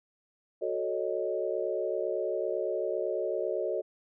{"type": "chord", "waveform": "sine", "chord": "D# half-diminished seventh", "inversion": "first", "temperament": "equal", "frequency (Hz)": [370, 440, 554.4, 622.3], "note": ["F#4", "A4", "C#5", "D#5"], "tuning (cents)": [0, 0, 0, 0], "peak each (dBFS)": -34, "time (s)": [0.61, 3.82], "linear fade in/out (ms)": 20, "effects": []}